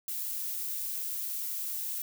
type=noise; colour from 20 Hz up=violet; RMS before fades=-35 dBFS; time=0.08-2.02 s; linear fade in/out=2 ms; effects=none